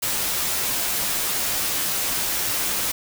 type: noise with comb filter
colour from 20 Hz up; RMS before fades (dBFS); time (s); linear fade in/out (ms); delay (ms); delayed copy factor
white; -24; 0.02-2.92; 10; 12; -0.5
effects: none